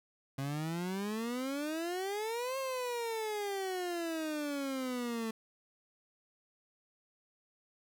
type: exponential two-way sweep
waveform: 30% pulse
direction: up then down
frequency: 133.9 to 540 to 221 Hz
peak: -32 dBFS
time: 0.38-5.31 s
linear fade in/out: 5 ms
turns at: 2.58 s
effects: none